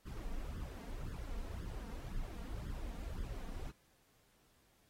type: noise with flanger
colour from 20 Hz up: brown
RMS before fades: -43 dBFS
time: 0.05-3.72 s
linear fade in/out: 20 ms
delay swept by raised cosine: 0.59 to 4.39 ms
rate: 1.9 Hz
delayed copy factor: +0.85
effects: pink hiss -72 dBFS RMS until 4.89 s + AAC 48 kbps